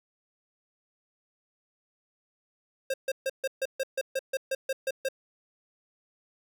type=tone bursts; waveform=square; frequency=533 Hz; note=C5; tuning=32 cents sharp; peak=-27 dBFS; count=13; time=2.9-5.087 s; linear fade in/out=5 ms; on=39 ms; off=140 ms; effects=none